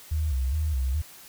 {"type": "tone with vibrato", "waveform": "sine", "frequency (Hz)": 71, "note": "C#2", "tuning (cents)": 42, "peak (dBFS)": -23, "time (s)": [0.11, 1.02], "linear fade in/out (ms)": 10, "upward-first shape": "square", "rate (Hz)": 2.4, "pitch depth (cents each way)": 150, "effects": ["white hiss -48 dBFS RMS until 1.28 s"]}